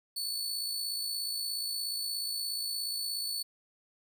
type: tone with amplitude modulation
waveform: sawtooth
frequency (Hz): 4452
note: C#8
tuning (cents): +7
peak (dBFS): -28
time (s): 0.16-3.43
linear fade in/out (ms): 10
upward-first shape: sine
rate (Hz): 56.9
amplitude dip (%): 40
effects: none